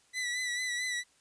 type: tone with vibrato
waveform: sawtooth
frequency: 1975.5 Hz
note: B6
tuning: in tune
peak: -28 dBFS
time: 0.13-1.04 s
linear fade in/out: 50 ms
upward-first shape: sine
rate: 4.5 Hz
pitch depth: 40 cents each way
effects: white hiss -66 dBFS RMS until 1.2 s + resampled to 22050 Hz